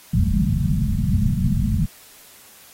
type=low-pass noise; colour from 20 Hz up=white; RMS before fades=-19 dBFS; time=0.13-1.86 s; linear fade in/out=10 ms; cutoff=220 Hz; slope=96 dB/octave; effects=white hiss -47 dBFS RMS until 2.73 s + AAC 48 kbps